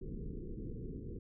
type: low-pass noise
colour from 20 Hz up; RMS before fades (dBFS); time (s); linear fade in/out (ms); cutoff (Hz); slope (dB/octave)
pink; -43; 0.01-1.19; 5; 470; 96
effects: none